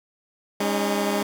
15% pulse chord, Ab suspended fourth, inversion none, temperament equal with one note detuned, 203.3 / 277.2 / 311.1 Hz, Ab3 / Db4 / Eb4, -37 / 0 / 0 cents, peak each -17 / -23 / -23 dBFS, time 0.6-1.23 s, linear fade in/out 5 ms, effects none

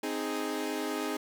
sawtooth chord, Ab major, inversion first, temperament equal, 261.6 / 311.1 / 415.3 Hz, C4 / Eb4 / Ab4, 0 / 0 / 0 cents, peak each -33 / -31 / -32 dBFS, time 0.03-1.17 s, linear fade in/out 5 ms, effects none

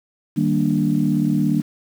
sine chord, Eb major seventh, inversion none, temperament equal, 155.56 / 196 / 233.1 / 293.7 Hz, Eb3 / G3 / Bb3 / D4, 0 / 0 / 0 / 0 cents, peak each -21 dBFS, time 0.36-1.62 s, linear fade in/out 20 ms, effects tanh soft clip ceiling -5 dBFS + 7-bit

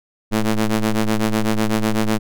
sawtooth ring-modulated tone, 110 Hz, A2, in tune, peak -9 dBFS, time 0.31-2.19 s, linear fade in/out 20 ms, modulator 106 Hz, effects none

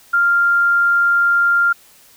sine tone, 1395 Hz, F6, 2 cents flat, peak -11 dBFS, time 0.13-1.73 s, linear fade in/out 10 ms, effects white hiss -48 dBFS RMS until 2.16 s

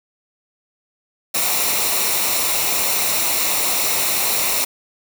white noise with comb filter, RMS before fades -19 dBFS, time 1.34-4.65 s, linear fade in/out 10 ms, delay 0.62 ms, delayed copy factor -0.55, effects none

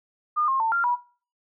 sine tone with pitch steps, 1215 / 1068 / 897 / 1388 / 971 Hz, D#6 / C6 / A5 / F6 / B5, -42 / +35 / +33 / -11 / -30 cents, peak -20 dBFS, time 0.36-0.96 s, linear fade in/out 20 ms, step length 120 ms, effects noise-tail reverb RT60 0.4 s tail -19 dB re dry

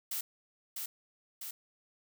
blue noise with echo, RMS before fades -36 dBFS, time 0.11-0.21 s, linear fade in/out 5 ms, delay 650 ms, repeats 2, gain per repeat -3 dB, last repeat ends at 1.51 s, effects none

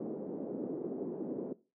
white band-pass noise, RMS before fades -39 dBFS, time 0-1.53 s, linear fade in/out 5 ms, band 210 to 420 Hz, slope 24 dB/octave, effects noise-tail reverb RT60 0.3 s tail -18 dB re dry

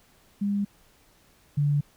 sine tone pair in turn, 202 / 144.96 Hz, G#3 / D3, -48 / -22 cents, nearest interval tritone, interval 574 cents, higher first, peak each -23 / -20 dBFS, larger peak second, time 0.41-0.65 / 1.57-1.81 s, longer neither, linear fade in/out 10 ms, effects pink hiss -60 dBFS RMS until 1.96 s

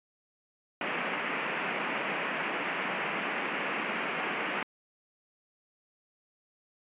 white band-pass noise, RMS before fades -33 dBFS, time 0.81-4.63 s, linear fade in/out 2 ms, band 160 to 2700 Hz, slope 48 dB/octave, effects resampled to 8000 Hz

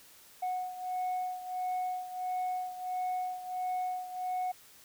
sine beating tone pair, 734 / 735.5 Hz, F#5 / F#5, -14 / -11 cents, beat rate 1.5 Hz, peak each -32 / -36 dBFS, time 0.42-4.52 s, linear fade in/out 10 ms, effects tanh soft clip ceiling -29 dBFS + white hiss -57 dBFS RMS until 4.84 s

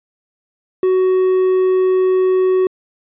triangle tone, 372.6 Hz, F#4, 12 cents sharp, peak -9 dBFS, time 0.83-2.67 s, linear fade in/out 2 ms, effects resampled to 8000 Hz

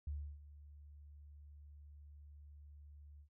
sine tone with ADSR envelope, 73 Hz, D2, 10 cents flat, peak -38 dBFS, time 0.07-3.29 s, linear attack 4 ms, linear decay 310 ms, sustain -16 dB, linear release 89 ms, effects none

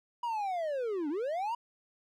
triangle linear two-way sweep, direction down then up, 973 to 277.2 to 973 Hz, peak -29 dBFS, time 0.23-1.55 s, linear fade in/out 5 ms, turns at 1.09 s, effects none

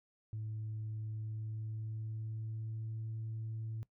sine tone with pitch glide, 108.8 to 111.15 Hz, A2 to A2, -19 to +18 cents, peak -37 dBFS, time 0.33-3.83 s, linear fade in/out 0 ms, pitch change +37 cents, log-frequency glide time 1.09-3.09 s, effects noise-tail reverb RT60 0.1 s tail -21 dB re dry + tanh soft clip ceiling -35 dBFS

